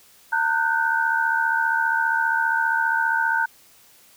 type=tone cluster; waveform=sine; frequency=907 / 1470 / 1545 Hz; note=A#5 / F#6 / G6; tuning=-48 / -12 / -26 cents; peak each=-23 dBFS; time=0.32-3.46 s; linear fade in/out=10 ms; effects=white hiss -53 dBFS RMS until 4.16 s